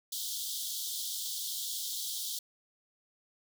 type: high-pass noise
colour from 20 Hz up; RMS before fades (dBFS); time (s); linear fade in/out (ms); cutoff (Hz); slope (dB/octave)
pink; -37; 0.12-2.39; 5; 3200; 96
effects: none